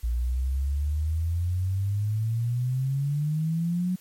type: exponential sweep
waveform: sine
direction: up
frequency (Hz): 57.4 to 185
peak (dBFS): -23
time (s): 0.03-3.96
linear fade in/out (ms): 10
effects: white hiss -55 dBFS RMS until 4 s + MP3 64 kbps